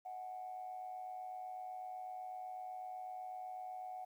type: tone with amplitude modulation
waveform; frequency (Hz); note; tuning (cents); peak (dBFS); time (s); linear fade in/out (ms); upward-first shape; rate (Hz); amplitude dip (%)
sine; 740; F#5; 0; -40; 0.05-4.05; 10; sine; 108; 60
effects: tanh soft clip ceiling -37 dBFS + 12-bit